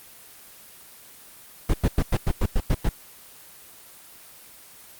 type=noise bursts; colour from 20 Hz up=brown; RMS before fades=-19 dBFS; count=9; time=1.69-2.89 s; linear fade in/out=5 ms; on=48 ms; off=96 ms; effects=white hiss -47 dBFS RMS until 4.99 s + Opus 24 kbps